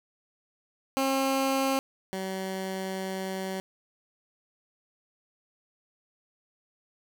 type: tone pair in turn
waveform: 15% pulse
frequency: 268.8 / 190.07 Hz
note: C4 / F#3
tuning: +47 / +47 cents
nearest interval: tritone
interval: 600 cents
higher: first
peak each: -18 / -25 dBFS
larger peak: first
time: 0.97-1.79 / 2.13-3.6 s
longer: second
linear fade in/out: 0 ms
effects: none